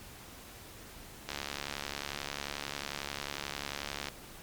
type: click train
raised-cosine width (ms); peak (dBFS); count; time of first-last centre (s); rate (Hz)
0.2; -18; 200; 1.29-4.085; 71.2
effects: pink hiss -50 dBFS RMS until 4.42 s + MP3 96 kbps